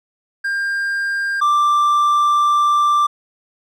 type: tone pair in turn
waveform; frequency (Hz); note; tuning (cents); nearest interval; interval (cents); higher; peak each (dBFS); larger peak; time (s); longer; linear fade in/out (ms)
triangle; 1600 / 1178.4; G6 / D6; +35 / +6; perfect fourth; 529; first; -16 / -10; second; 0.44-1.41 / 1.41-3.07; second; 10
effects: none